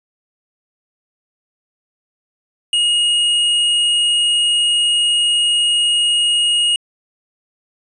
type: tone with tanh clipping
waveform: sine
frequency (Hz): 2872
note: F7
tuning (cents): +48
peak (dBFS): -14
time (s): 2.73-6.76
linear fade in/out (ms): 2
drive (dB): 13
effects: resampled to 22050 Hz